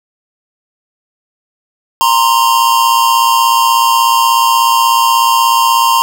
square tone pair together, 930 / 1046.5 Hz, A#5 / C6, -4 / 0 cents, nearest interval major second, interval 204 cents, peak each -11 dBFS, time 2.01-6.02 s, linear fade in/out 0 ms, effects none

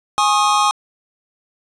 square chord, Ab suspended fourth, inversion none, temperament equal with one note detuned, 830.6 / 1086.5 / 1244.5 Hz, Ab5 / Db6 / Eb6, 0 / -35 / 0 cents, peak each -18 dBFS, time 0.18-0.71 s, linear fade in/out 0 ms, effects resampled to 22050 Hz + 8-bit

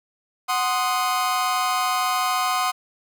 40% pulse chord, C diminished, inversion second, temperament equal, 740 / 1046.5 / 1244.5 Hz, Gb5 / C6 / Eb6, 0 / 0 / 0 cents, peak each -24 dBFS, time 0.48-2.72 s, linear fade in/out 20 ms, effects none

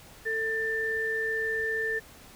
sine tone pair together, 445.3 / 1781.2 Hz, A4 / A6, +21 / +21 cents, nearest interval 2 octaves, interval 2400 cents, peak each -32 / -28 dBFS, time 0.25-2 s, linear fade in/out 20 ms, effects pink hiss -51 dBFS RMS until 2.35 s

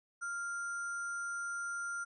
sine tone with sample-and-hold, 1396.9 Hz, F6, in tune, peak -36 dBFS, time 0.21-2.05 s, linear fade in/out 20 ms, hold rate 7350 Hz, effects resampled to 24000 Hz

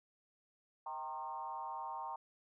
sine tone with frequency modulation, 925 Hz, A#5, 14 cents flat, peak -40 dBFS, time 0.86-2.16 s, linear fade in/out 5 ms, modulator 144 Hz, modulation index 1.2, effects none

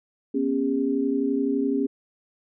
sine tone cluster, 241.7 / 273.5 / 404.1 Hz, B3 / C#4 / G#4, -37 / -23 / -47 cents, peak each -28 / -23 / -27 dBFS, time 0.34-1.87 s, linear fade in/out 10 ms, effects none

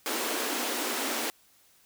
pink high-pass noise, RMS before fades -31 dBFS, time 0.06-1.3 s, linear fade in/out 0 ms, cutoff 230 Hz, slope 96 dB/octave, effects white hiss -62 dBFS RMS until 1.85 s

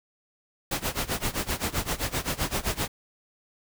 pink noise with tremolo, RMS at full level -26 dBFS, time 0.71-2.88 s, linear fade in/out 5 ms, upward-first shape sine, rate 7.7 Hz, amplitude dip 90%, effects none

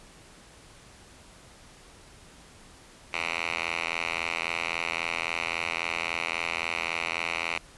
5% pulse tone with band-pass filter, 83.7 Hz, E2, 27 cents sharp, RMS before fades -31 dBFS, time 3.13-7.58 s, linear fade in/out 5 ms, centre 2300 Hz, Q 2.3, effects pink hiss -52 dBFS RMS until 7.77 s + resampled to 24000 Hz

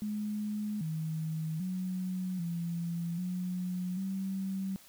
sine tone with pitch steps, 210.2 / 158.8 / 184.5 / 169.8 / 181.3 / 192.1 Hz, G#3 / D#3 / F#3 / F3 / F#3 / G3, +21 / +36 / -5 / -48 / -35 / -35 cents, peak -32 dBFS, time 0.02-4.76 s, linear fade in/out 0 ms, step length 790 ms, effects white hiss -57 dBFS RMS until 4.88 s

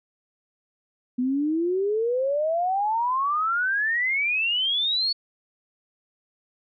sine exponential sweep, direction up, 244.7 to 4465 Hz, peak -21 dBFS, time 1.18-5.13 s, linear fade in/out 10 ms, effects none

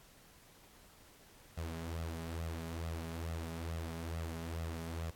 sawtooth tone with flanger, 82.41 Hz, E2, in tune, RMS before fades -41 dBFS, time 1.57-5.11 s, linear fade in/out 10 ms, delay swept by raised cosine 1.5 to 4.9 ms, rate 2.3 Hz, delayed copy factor +0.65, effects pink hiss -61 dBFS RMS until 5.15 s + AAC 64 kbps

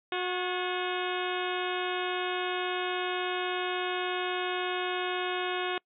harmonic tone with a mistuned harmonic, 363.6 Hz, F#4, 30 cents flat, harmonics 1 / 2 / 3 / 4 / 5 / 6 / 7 / 8 / 9 / 10, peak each -33 / -36 / -38 / -39 / -40 / -41 / -41 / -42 / -43 / -43 dBFS, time 0.12-5.78 s, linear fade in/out 2 ms, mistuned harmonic 5, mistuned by -86 cents, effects noise-tail reverb RT60 0.1 s tail -26 dB re dry

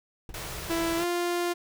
brown noise with exponential decay, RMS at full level -35 dBFS, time 0.29-0.43 s, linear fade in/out 2 ms, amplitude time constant 29 ms
pink band-stop noise, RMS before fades -37 dBFS, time 0.34-1.04 s, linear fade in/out 2 ms, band 200 to 300 Hz, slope 96 dB/octave
sawtooth tone with pitch glide, 332.4 to 349.3 Hz, E4 to F4, +15 to 0 cents, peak -22 dBFS, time 0.69-1.54 s, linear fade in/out 20 ms, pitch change +85 cents, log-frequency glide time 0.97-1.04 s
effects none

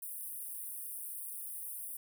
pink high-pass noise, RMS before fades -43 dBFS, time 0.02-1.97 s, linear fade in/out 5 ms, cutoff 9000 Hz, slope 96 dB/octave, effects none

